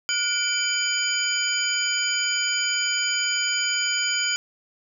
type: tone cluster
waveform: sine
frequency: 1446 / 2328 / 3062 / 4854 / 6870 Hz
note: F#6 / D7 / G7 / D#8 / A8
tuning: -40 / -16 / -41 / -44 / -42 cents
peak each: -28 dBFS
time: 0.09-4.36 s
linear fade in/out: 0 ms
effects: none